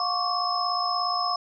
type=tone cluster; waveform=sine; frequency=716 / 1091 / 1148 / 5180 Hz; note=F5 / C#6 / D6 / E8; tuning=+43 / -28 / -40 / -31 cents; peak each=-29 dBFS; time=0-1.36 s; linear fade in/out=2 ms; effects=none